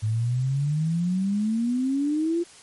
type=exponential sweep; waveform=sine; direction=up; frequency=105.8 to 349.2 Hz; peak=-21 dBFS; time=0.02-2.44 s; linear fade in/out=20 ms; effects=white hiss -49 dBFS RMS until 2.62 s + MP3 48 kbps